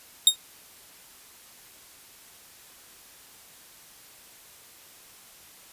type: tone with exponential decay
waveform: sawtooth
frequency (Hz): 3714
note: A#7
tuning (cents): -7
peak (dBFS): -6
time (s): 0.27-0.36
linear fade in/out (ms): 2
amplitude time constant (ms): 19
effects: white hiss -51 dBFS RMS until 5.72 s + resampled to 32000 Hz